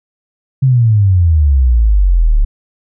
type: exponential sweep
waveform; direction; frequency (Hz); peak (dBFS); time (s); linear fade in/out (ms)
sine; down; 136.5 to 34.73; -6; 0.62-2.45; 10
effects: none